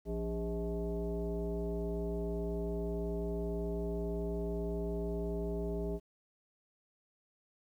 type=tone with frequency modulation; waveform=sine; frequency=174.61 Hz; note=F3; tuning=in tune; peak=-33 dBFS; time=0.05-6 s; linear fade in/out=50 ms; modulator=231 Hz; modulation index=1.6; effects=11-bit